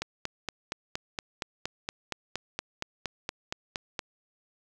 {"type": "click train", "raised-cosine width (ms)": 0.2, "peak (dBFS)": -14, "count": 18, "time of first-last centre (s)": [0.02, 3.992], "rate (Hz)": 4.28, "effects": []}